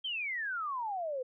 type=exponential sweep; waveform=sine; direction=down; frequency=3212 to 493.9 Hz; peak=-33 dBFS; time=0.04-1.23 s; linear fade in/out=10 ms; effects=none